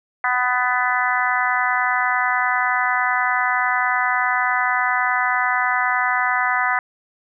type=harmonic tone; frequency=249.4 Hz; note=B3; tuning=17 cents sharp; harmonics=3 / 4 / 5 / 6 / 7 / 8; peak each=-24 / -24 / -24 / -24 / -24 / -24 dBFS; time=0.24-6.79 s; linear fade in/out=2 ms; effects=none